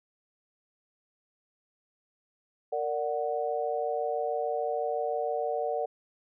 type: chord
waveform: sine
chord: Bb augmented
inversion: none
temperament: equal with one note detuned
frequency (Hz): 461.1 / 587.3 / 740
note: Bb4 / D5 / F#5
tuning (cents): -19 / 0 / 0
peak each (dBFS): -32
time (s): 2.72-5.86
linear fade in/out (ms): 10
effects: none